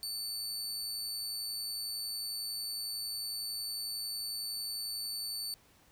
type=tone with amplitude modulation; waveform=sawtooth; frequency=4500 Hz; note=C#8; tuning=25 cents sharp; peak=-32 dBFS; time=0.03-5.54 s; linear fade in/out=0 ms; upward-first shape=sine; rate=111 Hz; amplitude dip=30%; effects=pink hiss -64 dBFS RMS until 5.91 s